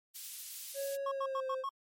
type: high-pass noise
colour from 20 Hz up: white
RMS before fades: -45 dBFS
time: 0.14-0.97 s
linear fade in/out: 20 ms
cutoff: 3300 Hz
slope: 12 dB/octave
type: tone with pitch glide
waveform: triangle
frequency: 553 to 523.2 Hz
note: C#5 to C5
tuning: -4 to 0 cents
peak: -33 dBFS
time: 0.74-1.65 s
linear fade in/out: 50 ms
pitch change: -96 cents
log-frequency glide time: 1.04-1.48 s
type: tone bursts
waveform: triangle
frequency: 1093 Hz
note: C#6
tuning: 25 cents flat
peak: -32 dBFS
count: 5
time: 1.06-1.692 s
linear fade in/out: 5 ms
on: 56 ms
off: 88 ms
effects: MP3 64 kbps